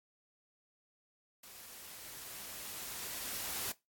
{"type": "noise with level ramp", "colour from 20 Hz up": "white", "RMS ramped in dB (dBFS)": [-53, -38], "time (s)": [1.43, 3.72], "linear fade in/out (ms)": 5, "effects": ["noise-tail reverb RT60 0.2 s tail -20 dB re dry", "AAC 64 kbps"]}